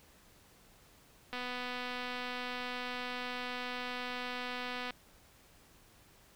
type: click train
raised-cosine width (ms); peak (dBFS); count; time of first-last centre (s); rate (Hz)
0.3; -24; 888; 1.33-4.907; 248
effects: pink hiss -62 dBFS RMS until 6.35 s